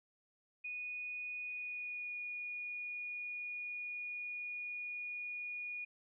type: tone with pitch glide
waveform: sine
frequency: 2475 to 2449 Hz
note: D#7 to D#7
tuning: -10 to -28 cents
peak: -40 dBFS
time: 0.64-5.85 s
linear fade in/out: 10 ms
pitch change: -18 cents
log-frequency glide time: 1.43-2.16 s
effects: none